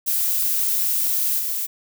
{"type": "noise with level steps", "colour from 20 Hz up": "violet", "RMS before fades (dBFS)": [-21, -25], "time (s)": [0.06, 1.67], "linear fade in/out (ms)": 20, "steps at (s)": 1.38, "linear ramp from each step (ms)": 20, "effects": []}